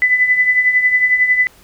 sine tone with tremolo, 2000 Hz, B6, 21 cents sharp, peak -7 dBFS, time 0.02-1.47 s, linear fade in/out 0 ms, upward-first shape triangle, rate 11 Hz, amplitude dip 70%, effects pink hiss -47 dBFS RMS until 1.63 s

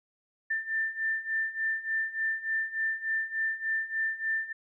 sine beating tone pair, 1782 / 1785.4 Hz, A6 / A6, +22 / +25 cents, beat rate 3.4 Hz, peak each -33 / -30 dBFS, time 0.5-4.53 s, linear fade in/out 10 ms, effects none

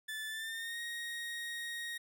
30% pulse tone with pitch glide, 1749 to 1874.5 Hz, A6 to A#6, -11 to +9 cents, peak -36 dBFS, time 0.08-1.98 s, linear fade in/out 10 ms, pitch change +120 cents, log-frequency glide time 0.29-0.8 s, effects none

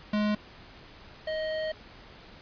square tone pair in turn, 210 / 627.3 Hz, G#3 / D#5, +19 / +14 cents, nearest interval octave + perfect fifth, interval 1895 cents, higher second, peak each -25 / -30 dBFS, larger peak first, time 0.13-0.35 / 1.27-1.72 s, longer second, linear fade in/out 5 ms, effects pink hiss -50 dBFS RMS until 2.41 s + resampled to 11025 Hz

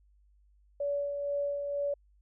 sine tone with tremolo, 571 Hz, D5, 49 cents flat, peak -28 dBFS, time 0.8-1.94 s, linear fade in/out 5 ms, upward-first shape sine, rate 2.1 Hz, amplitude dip 40%, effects added 50 Hz sine -61 dBFS peak until 2.21 s

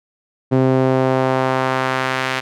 sawtooth tone with band-pass filter sweep, 130.81 Hz, C3, in tune, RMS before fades -17 dBFS, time 0.51-2.41 s, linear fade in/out 20 ms, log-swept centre 330 to 2200 Hz, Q 0.97, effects none

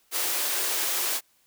white high-pass noise, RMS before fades -27 dBFS, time 0.11-1.21 s, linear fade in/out 50 ms, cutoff 300 Hz, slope 48 dB/octave, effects white hiss -65 dBFS RMS until 1.46 s

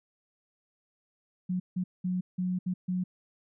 sine tone bursts at uneven times, 182.2 Hz, F#3, 26 cents flat, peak -27 dBFS, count 6, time 1.49-1.6 / 1.76-1.84 / 2.04-2.21 / 2.38-2.59 / 2.66-2.74 / 2.88-3.04 s, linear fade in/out 10 ms, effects none

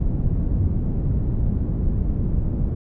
pink low-pass noise, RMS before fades -21 dBFS, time 0-2.75 s, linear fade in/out 10 ms, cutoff 180 Hz, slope 12 dB/octave, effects none

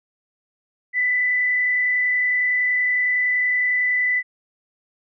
sine tone with frequency modulation, 1992 Hz, B6, 14 cents sharp, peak -17 dBFS, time 0.93-4.23 s, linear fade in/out 50 ms, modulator 30.8 Hz, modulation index 0.63, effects none

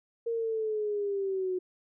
sine linear sweep, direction down, 466.2 to 363.6 Hz, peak -28 dBFS, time 0.26-1.59 s, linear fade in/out 10 ms, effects none

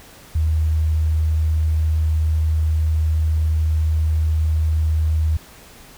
sine tone, 78.6 Hz, D#2, 18 cents sharp, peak -15 dBFS, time 0.35-5.37 s, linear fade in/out 5 ms, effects pink hiss -44 dBFS RMS until 5.97 s

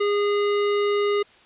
square tone, 410 Hz, G#4, 22 cents flat, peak -20 dBFS, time 0-1.23 s, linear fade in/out 10 ms, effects white hiss -53 dBFS RMS until 1.45 s + resampled to 8000 Hz

